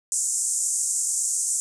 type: band-pass noise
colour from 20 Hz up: pink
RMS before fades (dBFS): -25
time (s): 0.12-1.6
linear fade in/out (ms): 0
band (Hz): 6800 to 9000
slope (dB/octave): 48
effects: none